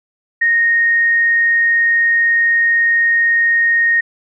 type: tone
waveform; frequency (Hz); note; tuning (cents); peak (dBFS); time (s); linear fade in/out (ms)
sine; 1858; A#6; -6; -10; 0.41-4.01; 10
effects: none